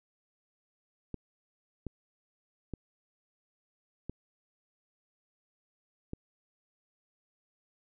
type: clicks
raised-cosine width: 3 ms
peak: -24 dBFS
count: 5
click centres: 1.143 / 1.867 / 2.737 / 4.096 / 6.134 s
effects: none